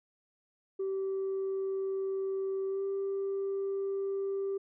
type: tone with pitch glide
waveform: sine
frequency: 386.2 to 392.3 Hz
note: G4 to G4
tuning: -26 to +1 cents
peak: -29 dBFS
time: 0.79-4.58 s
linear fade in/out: 10 ms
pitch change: +27 cents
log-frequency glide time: 2.68-2.83 s
effects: tanh soft clip ceiling -28 dBFS